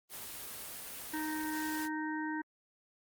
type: noise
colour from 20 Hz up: white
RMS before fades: -44 dBFS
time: 0.09-1.89 s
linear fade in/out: 50 ms
type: harmonic tone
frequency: 309.9 Hz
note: D#4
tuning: 7 cents flat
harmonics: 1 / 3 / 5 / 6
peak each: -36 / -41 / -43 / -44 dBFS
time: 1.13-2.42 s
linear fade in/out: 10 ms
effects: Opus 24 kbps